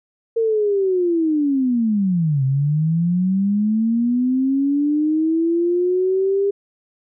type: linear two-way sweep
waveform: sine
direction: down then up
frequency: 461 to 130.81 to 403 Hz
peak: -15 dBFS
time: 0.36-6.51 s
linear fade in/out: 10 ms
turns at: 2.44 s
effects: none